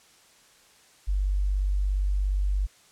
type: tone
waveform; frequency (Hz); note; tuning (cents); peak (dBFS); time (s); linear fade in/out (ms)
sine; 48.57; G1; -15; -22; 1.07-2.67; 20
effects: white hiss -57 dBFS RMS until 2.91 s + low-pass 9000 Hz 12 dB/octave